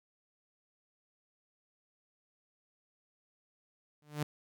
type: tone with exponential growth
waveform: sawtooth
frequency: 148.9 Hz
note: D3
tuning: 24 cents sharp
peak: -25 dBFS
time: 4.02-4.23 s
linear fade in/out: 2 ms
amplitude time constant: 44 ms
effects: none